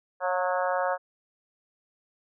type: harmonic tone with a mistuned harmonic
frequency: 182.9 Hz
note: F#3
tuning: 20 cents flat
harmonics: 3 / 4 / 5 / 6 / 7 / 8 / 9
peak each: -28 / -30 / -32 / -34 / -35 / -36 / -37 dBFS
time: 0.2-0.98 s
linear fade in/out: 50 ms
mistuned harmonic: 4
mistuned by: -29 cents
effects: none